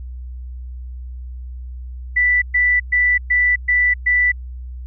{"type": "tone bursts", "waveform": "sine", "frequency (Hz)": 1975.5, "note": "B6", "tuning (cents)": 0, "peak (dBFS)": -12, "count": 6, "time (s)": [2.16, 4.32], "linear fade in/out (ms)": 10, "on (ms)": 260, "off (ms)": 120, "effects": ["added 62 Hz sine -28 dBFS peak until 4.86 s"]}